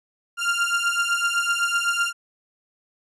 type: beating tone pair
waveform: 30% pulse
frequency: 1390 / 1397.9 Hz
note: F6 / F6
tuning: -9 / +1 cents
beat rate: 7.9 Hz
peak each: -21 dBFS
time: 0.37-2.13 s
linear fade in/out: 50 ms
effects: resampled to 24000 Hz